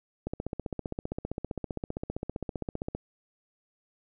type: click train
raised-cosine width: 2 ms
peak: -19 dBFS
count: 42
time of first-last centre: 0.27-2.95 s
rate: 15.3 Hz
effects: none